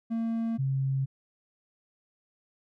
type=tone pair in turn; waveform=triangle / sine; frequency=227.8 / 134.75 Hz; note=A#3 / C#3; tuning=-40 / -49 cents; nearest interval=major sixth; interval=909 cents; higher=first; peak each=-25 dBFS; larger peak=neither; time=0.1-0.58 / 0.58-1.06 s; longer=neither; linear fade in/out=20 ms; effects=none